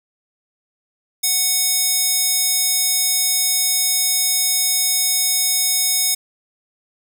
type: tone with high-pass filter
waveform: square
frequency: 740 Hz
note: F#5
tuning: in tune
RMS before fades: -18 dBFS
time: 1.23-6.15 s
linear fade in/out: 10 ms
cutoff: 6000 Hz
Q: 0.83
effects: none